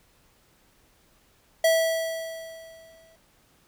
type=tone with exponential decay; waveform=square; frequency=653 Hz; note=E5; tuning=17 cents flat; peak=-17 dBFS; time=1.64-3.16 s; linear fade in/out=5 ms; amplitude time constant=330 ms; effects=pink hiss -62 dBFS RMS until 3.67 s